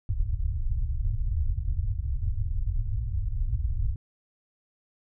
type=low-pass noise; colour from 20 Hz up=pink; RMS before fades=-27 dBFS; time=0.09-3.96 s; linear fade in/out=2 ms; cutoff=110 Hz; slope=48 dB/octave; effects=none